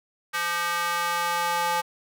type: tone with high-pass filter sweep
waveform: square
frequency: 172.5 Hz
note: F3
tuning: 21 cents flat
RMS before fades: -26 dBFS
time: 0.33-1.82 s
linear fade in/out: 20 ms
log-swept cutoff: 1400 to 850 Hz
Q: 2.2
effects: none